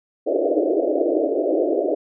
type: band-pass noise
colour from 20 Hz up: pink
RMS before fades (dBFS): -20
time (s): 0.26-1.95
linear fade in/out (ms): 10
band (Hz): 290 to 670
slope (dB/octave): 96
effects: none